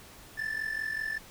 triangle tone with amplitude modulation, 1760 Hz, A6, in tune, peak -26 dBFS, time 0.37-1.19 s, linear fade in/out 20 ms, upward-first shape sine, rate 45.2 Hz, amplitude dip 75%, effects pink hiss -51 dBFS RMS until 1.3 s

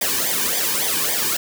white noise with flanger, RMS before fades -21 dBFS, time 0.01-1.37 s, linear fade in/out 5 ms, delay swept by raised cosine 0.72 to 1.53 ms, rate 3.6 Hz, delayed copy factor -1, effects none

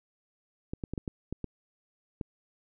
clicks, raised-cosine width 3 ms, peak -21 dBFS, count 8, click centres 0.735 / 0.838 / 0.936 / 0.978 / 1.078 / 1.326 / 1.443 / 2.212 s, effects none

